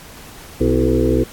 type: harmonic tone with a mistuned harmonic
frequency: 63 Hz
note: B1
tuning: 35 cents sharp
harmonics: 1 / 2 / 4 / 5 / 6 / 7 / 8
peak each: -20 / -22 / -20 / -19 / -22 / -20 / -23 dBFS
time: 0.6-1.24 s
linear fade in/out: 10 ms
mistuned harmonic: 5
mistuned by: +66 cents
effects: pink hiss -39 dBFS RMS until 1.32 s + AAC 64 kbps

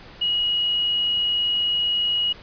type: tone with quantisation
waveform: sine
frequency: 2900 Hz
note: F#7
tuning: 35 cents flat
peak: -19 dBFS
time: 0.21-2.33 s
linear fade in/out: 10 ms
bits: 8
effects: pink hiss -44 dBFS RMS until 2.42 s + resampled to 11025 Hz

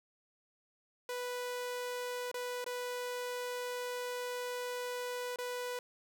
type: tone with dropouts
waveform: sawtooth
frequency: 493.3 Hz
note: B4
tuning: 2 cents flat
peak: -33 dBFS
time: 1.09-5.79 s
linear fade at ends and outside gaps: 2 ms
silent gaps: 2.315-2.342 / 2.643-2.663 / 5.36-5.386 s
effects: none

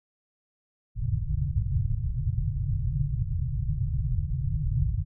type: low-pass noise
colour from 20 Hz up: white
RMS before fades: -27 dBFS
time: 0.95-5.05 s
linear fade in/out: 50 ms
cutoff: 150 Hz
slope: 96 dB/octave
effects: none

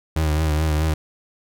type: tone with vibrato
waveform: 35% pulse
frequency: 77.5 Hz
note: D#2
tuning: 6 cents flat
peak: -16 dBFS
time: 0.16-0.94 s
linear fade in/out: 5 ms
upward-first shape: triangle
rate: 4.7 Hz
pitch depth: 58 cents each way
effects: none

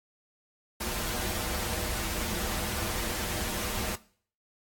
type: noise with comb filter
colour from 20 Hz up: pink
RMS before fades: -32 dBFS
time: 0.8-3.96 s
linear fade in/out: 10 ms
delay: 7.2 ms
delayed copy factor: -0.75
effects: noise-tail reverb RT60 0.5 s tail -19 dB re dry + AAC 64 kbps

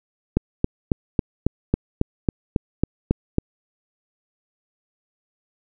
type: click train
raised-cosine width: 3 ms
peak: -4 dBFS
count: 12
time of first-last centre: 0.37-3.384 s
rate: 3.65 Hz
effects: none

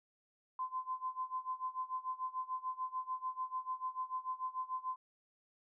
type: tone with tremolo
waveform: sine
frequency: 1029 Hz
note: C6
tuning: 29 cents flat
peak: -34 dBFS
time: 0.59-4.96 s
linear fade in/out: 2 ms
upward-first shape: sine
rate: 6.8 Hz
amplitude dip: 90%
effects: none

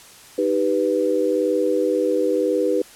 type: chord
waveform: sine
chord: Eb augmented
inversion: none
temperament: equal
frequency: 311.1 / 392 / 493.9 Hz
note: Eb4 / G4 / B4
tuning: 0 / 0 / 0 cents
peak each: -23 / -22 / -20 dBFS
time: 0.38-2.82 s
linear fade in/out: 5 ms
effects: white hiss -45 dBFS RMS until 2.95 s + low-pass 11000 Hz 12 dB/octave

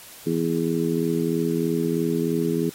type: harmonic tone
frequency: 83.1 Hz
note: E2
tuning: 15 cents sharp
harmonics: 2 / 3 / 4 / 5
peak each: -26 / -26 / -26 / -26 dBFS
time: 0.26-2.7 s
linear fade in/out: 10 ms
effects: white hiss -44 dBFS RMS until 2.74 s + AAC 48 kbps

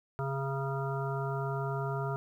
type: harmonic tone with a mistuned harmonic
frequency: 136.4 Hz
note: C#3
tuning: 28 cents flat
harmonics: 1 / 3 / 5 / 7 / 9 / 10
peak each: -33 / -38 / -40 / -41 / -43 / -43 dBFS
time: 0.19-2.16 s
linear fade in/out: 0 ms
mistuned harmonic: 10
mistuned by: +21 cents
effects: 11-bit

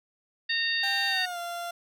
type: harmonic tone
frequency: 920 Hz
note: A#5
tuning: 23 cents flat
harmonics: 2 / 3 / 4 / 5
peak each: -28 / -33 / -31 / -32 dBFS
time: 0.49-1.26 s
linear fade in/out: 10 ms
type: tone with pitch glide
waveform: 30% pulse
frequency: 790 to 691.7 Hz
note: G5 to F5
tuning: +13 to -17 cents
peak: -30 dBFS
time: 0.83-1.71 s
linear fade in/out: 5 ms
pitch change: -230 cents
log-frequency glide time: 1.08-1.38 s
effects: none

